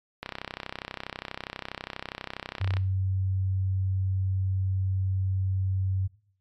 click train, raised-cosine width 0.3 ms, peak -17 dBFS, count 83, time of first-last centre 0.23-2.769 s, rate 32.3 Hz
sine tone, 95 Hz, F#2, 46 cents sharp, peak -24 dBFS, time 2.6-6.08 s, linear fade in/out 20 ms
effects noise-tail reverb RT60 0.5 s tail -18 dB re dry + MP3 96 kbps

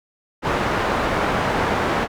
white low-pass noise, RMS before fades -21 dBFS, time 0.42-2.08 s, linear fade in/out 50 ms, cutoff 1200 Hz, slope 12 dB/octave, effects none

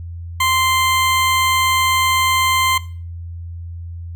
20% pulse tone, 1044 Hz, C6, 4 cents flat, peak -9 dBFS, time 0.4-2.78 s, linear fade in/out 5 ms, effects noise-tail reverb RT60 0.4 s tail -18 dB re dry + added 85 Hz sine -27 dBFS peak until 4.15 s

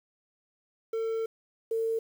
triangle / sine tone pair in turn, 449.6 / 451.3 Hz, A4 / A4, +37 / +44 cents, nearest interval unison, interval 7 cents, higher second, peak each -26 dBFS, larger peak neither, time 0.93-1.26 / 1.71-1.99 s, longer first, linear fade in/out 5 ms, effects 9-bit

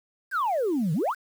sine exponential two-way sweep, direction down then up, 1671 to 146.3 to 1671 Hz, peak -21 dBFS, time 0.31-1.15 s, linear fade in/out 50 ms, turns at 0.93 s, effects tanh soft clip ceiling -20 dBFS + 8-bit

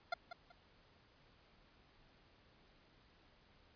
25% pulse tone with echo, 698.5 Hz, F5, in tune, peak -31 dBFS, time 0.12-0.14 s, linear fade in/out 5 ms, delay 190 ms, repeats 2, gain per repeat -11 dB, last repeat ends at 0.52 s, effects pink hiss -68 dBFS RMS until 3.75 s + resampled to 11025 Hz

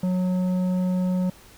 sine tone with tanh clipping, 182.9 Hz, F#3, 20 cents flat, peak -22 dBFS, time 0.03-1.3 s, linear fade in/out 5 ms, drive 9 dB, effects pink hiss -50 dBFS RMS until 1.57 s

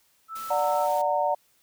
sine tone, 1318.5 Hz, E6, in tune, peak -33 dBFS, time 0.28-0.88 s, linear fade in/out 50 ms
white noise, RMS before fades -43 dBFS, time 0.35-1.02 s, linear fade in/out 10 ms
sine chord, D augmented, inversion none, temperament just, 587.3 / 734.2 / 917.7 Hz, D5 / F#5 / A#5, 0 / -14 / -27 cents, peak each -26 dBFS, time 0.5-1.35 s, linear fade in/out 10 ms
effects white hiss -65 dBFS RMS until 1.62 s

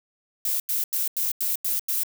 violet noise bursts, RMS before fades -25 dBFS, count 7, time 0.45-2.034 s, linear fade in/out 2 ms, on 150 ms, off 89 ms, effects none

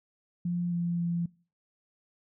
sine tone with pitch steps, 174.7 / 172.2 / 171.2 Hz, F3 / F3 / F3, +1 / -24 / -34 cents, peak -27 dBFS, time 0.45-1.26 s, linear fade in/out 5 ms, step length 270 ms, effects noise-tail reverb RT60 0.4 s tail -23 dB re dry

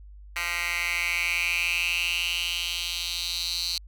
10% pulse tone with high-pass filter sweep, 172.7 Hz, F3, 19 cents flat, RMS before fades -28 dBFS, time 0.36-3.78 s, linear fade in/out 2 ms, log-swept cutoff 1800 to 4200 Hz, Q 5.7, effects added 50 Hz sine -43 dBFS peak until 3.87 s

